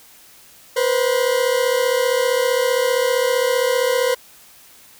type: tone pair together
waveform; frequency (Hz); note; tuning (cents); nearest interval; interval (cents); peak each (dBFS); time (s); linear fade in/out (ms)
40% pulse; 484.3 / 519.6; B4 / C5; -34 / -12; minor second; 122; -18; 0.76-4.15; 10
effects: white hiss -47 dBFS RMS until 4.99 s